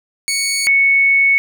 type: tone pair in turn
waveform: 15% pulse / sine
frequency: 2226 / 2213 Hz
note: C#7 / C#7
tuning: +7 / -3 cents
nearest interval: unison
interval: 10 cents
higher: first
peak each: -9 dBFS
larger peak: neither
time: 0.28-0.67 / 0.67-1.38 s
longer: second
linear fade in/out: 0 ms
effects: none